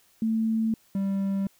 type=tone pair in turn; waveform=sine / triangle; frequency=222.7 / 195.8 Hz; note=A3 / G3; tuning=+21 / -2 cents; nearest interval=major second; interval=223 cents; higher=first; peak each=-22 dBFS; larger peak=neither; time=0.22-0.74 / 0.95-1.47 s; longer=neither; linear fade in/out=2 ms; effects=white hiss -62 dBFS RMS until 1.59 s